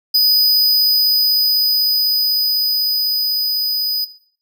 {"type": "tone with level ramp", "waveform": "square", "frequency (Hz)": 4978, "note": "D#8", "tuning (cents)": 0, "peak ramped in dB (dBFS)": [-10, -17], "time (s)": [0.14, 4.05], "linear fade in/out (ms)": 10, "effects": ["noise-tail reverb RT60 0.6 s tail -17 dB re dry"]}